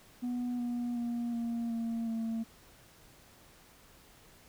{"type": "tone with pitch steps", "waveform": "sine", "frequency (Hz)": [245.1, 241.2, 237.3, 233.5, 229.7, 226.1], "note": ["B3", "B3", "A#3", "A#3", "A#3", "A3"], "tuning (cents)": [-13, -41, 31, 3, -25, 47], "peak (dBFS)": -29, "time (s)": [0.22, 2.44], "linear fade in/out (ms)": 20, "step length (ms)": 370, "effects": ["tanh soft clip ceiling -31 dBFS", "pink hiss -59 dBFS RMS until 4.48 s"]}